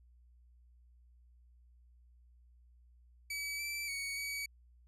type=tone with pitch steps; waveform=sawtooth; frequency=2286 / 2326 / 2236 / 2269 Hz; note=D7 / D7 / C#7 / C#7; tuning=-47 / -17 / +14 / +40 cents; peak=-34 dBFS; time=3.3-4.46 s; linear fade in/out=5 ms; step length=290 ms; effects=added 60 Hz sine -60 dBFS peak until 4.87 s + resampled to 32000 Hz